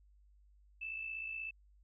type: tone with amplitude modulation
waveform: sine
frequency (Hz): 2637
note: E7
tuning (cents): 0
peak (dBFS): -37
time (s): 0.81-1.51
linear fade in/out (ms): 10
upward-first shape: sine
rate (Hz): 56.4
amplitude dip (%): 55
effects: added 50 Hz sine -62 dBFS peak until 1.83 s